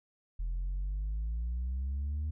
sine exponential sweep, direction up, 41 to 77.78 Hz, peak -29 dBFS, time 0.39-2.31 s, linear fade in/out 10 ms, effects tanh soft clip ceiling -30 dBFS

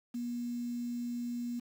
sine tone with quantisation, 240.3 Hz, B3, 47 cents flat, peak -34 dBFS, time 0.14-1.6 s, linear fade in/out 10 ms, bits 9, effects none

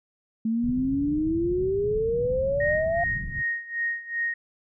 sine exponential sweep, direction up, 220 to 698.5 Hz, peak -22 dBFS, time 0.45-3.04 s, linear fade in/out 5 ms
white low-pass noise, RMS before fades -35 dBFS, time 0.62-3.43 s, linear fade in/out 20 ms, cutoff 160 Hz, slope 24 dB/octave
sine tone with tremolo, 1864.7 Hz, A#6, in tune, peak -23 dBFS, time 2.6-4.34 s, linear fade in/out 5 ms, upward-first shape sine, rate 2.6 Hz, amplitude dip 85%
effects none

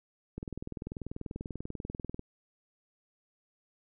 click train, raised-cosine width 3 ms, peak -25 dBFS, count 38, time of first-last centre 0.38-2.194 s, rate 20.4 Hz, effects none

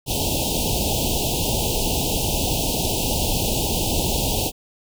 pink band-stop noise, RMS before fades -22 dBFS, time 0.06-4.52 s, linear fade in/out 50 ms, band 910 to 2600 Hz, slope 96 dB/octave, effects none

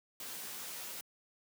white noise with comb filter, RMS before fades -44 dBFS, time 0.2-1.01 s, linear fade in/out 2 ms, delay 14 ms, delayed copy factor -0.7, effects high-pass 150 Hz 12 dB/octave

